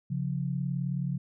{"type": "tone pair together", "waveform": "sine", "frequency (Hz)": [137.49, 176.5], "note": ["C#3", "F3"], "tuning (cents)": [-14, 19], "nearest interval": "major third", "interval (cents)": 433, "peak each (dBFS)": [-30, -32], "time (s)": [0.1, 1.18], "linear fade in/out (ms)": 10, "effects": []}